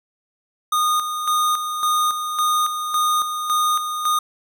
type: tone with tremolo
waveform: square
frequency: 1229 Hz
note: D#6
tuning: 22 cents flat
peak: -17 dBFS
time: 0.72-4.19 s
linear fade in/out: 5 ms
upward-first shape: square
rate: 1.8 Hz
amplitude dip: 55%
effects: none